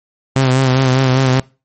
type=tone with vibrato; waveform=sawtooth; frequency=130.81 Hz; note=C3; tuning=in tune; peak=-6 dBFS; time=0.36-1.4 s; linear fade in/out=2 ms; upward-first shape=sine; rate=5 Hz; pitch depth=43 cents each way; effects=noise-tail reverb RT60 0.3 s tail -23 dB re dry + MP3 32 kbps